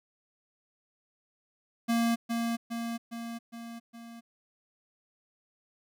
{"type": "tone with echo", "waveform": "square", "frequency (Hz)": 232.2, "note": "A#3", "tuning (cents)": -7, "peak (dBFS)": -25, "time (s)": [1.88, 2.16], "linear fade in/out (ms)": 20, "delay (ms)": 410, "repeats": 5, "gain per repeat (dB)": -4, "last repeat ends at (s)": 4.21, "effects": []}